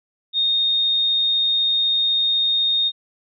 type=tone; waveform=sine; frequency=3692 Hz; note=A#7; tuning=17 cents flat; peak=-16 dBFS; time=0.33-2.92 s; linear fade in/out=50 ms; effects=none